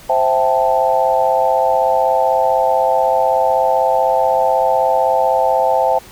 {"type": "chord", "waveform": "sine", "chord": "A minor seventh", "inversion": "first", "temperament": "equal", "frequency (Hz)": [523.3, 659.3, 784, 880], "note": ["C5", "E5", "G5", "A5"], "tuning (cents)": [0, 0, 0, 0], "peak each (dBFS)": -17, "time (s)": [0.09, 5.99], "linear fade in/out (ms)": 10, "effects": ["pink hiss -40 dBFS RMS until 6.11 s"]}